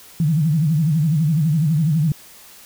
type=tone with vibrato; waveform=sine; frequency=155.56 Hz; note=D#3; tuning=in tune; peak=-14 dBFS; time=0.2-2.12 s; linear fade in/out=2 ms; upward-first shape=sine; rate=12 Hz; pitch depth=150 cents each way; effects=white hiss -44 dBFS RMS until 2.65 s